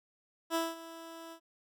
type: tone with ADSR envelope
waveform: 15% pulse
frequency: 329.6 Hz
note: E4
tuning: in tune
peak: -22 dBFS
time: 0.5-1.4 s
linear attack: 50 ms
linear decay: 200 ms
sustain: -17 dB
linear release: 79 ms
effects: none